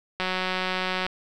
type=click train; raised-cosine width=0.3 ms; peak=-11 dBFS; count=161; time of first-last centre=0.2-1.065 s; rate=185 Hz; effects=none